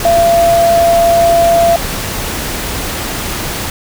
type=tone in noise; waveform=sine; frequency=679 Hz; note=F5; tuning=49 cents flat; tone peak=-6 dBFS; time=0.05-1.76 s; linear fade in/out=2 ms; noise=pink; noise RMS=-19 dBFS; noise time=0-3.7 s; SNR=+10 dB; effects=none